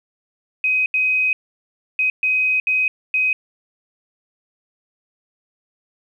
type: tone bursts at uneven times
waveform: sine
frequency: 2519 Hz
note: D#7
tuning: 21 cents sharp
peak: -15 dBFS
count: 6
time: 0.64-0.86 / 0.94-1.33 / 1.99-2.1 / 2.23-2.6 / 2.67-2.88 / 3.14-3.33 s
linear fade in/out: 2 ms
effects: 9-bit